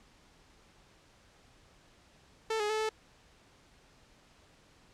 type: tone with pitch steps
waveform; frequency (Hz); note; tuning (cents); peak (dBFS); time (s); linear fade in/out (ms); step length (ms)
sawtooth; 443.2 / 418.5 / 434.2 / 436.6; A4 / G#4 / A4 / A4; +13 / +13 / -23 / -13; -26; 2.5-2.892; 5; 98
effects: pink hiss -62 dBFS RMS until 4.93 s + low-pass 7000 Hz 12 dB/octave